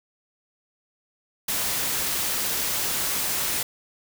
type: noise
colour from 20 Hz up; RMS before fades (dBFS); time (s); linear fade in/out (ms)
white; -26; 1.48-3.63; 5
effects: none